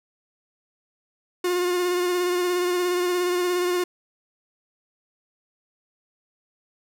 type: tone with vibrato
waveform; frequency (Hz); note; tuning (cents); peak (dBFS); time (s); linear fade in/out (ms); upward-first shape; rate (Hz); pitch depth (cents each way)
45% pulse; 357.2; F4; +39; -21; 1.44-3.84; 5; sine; 17; 25
effects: none